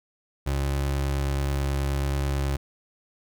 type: tone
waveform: 30% pulse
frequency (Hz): 69.3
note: C#2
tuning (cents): 0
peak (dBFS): -21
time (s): 0.46-2.57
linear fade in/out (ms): 10
effects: none